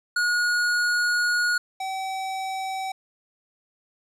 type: tone pair in turn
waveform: square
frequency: 1445 / 765.5 Hz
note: F#6 / G5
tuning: -41 / -41 cents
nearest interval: major seventh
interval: 1100 cents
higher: first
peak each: -21 / -28 dBFS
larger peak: first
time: 0.16-1.58 / 1.8-2.92 s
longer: first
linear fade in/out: 5 ms
effects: low-pass 9000 Hz 12 dB/octave + 10-bit